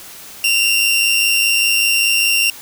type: tone pair together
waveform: sawtooth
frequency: 2677 / 2782 Hz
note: E7 / F7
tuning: +26 / -7 cents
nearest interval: minor second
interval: 67 cents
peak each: -16 / -10 dBFS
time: 0.44-2.5 s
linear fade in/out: 2 ms
effects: white hiss -36 dBFS RMS until 2.61 s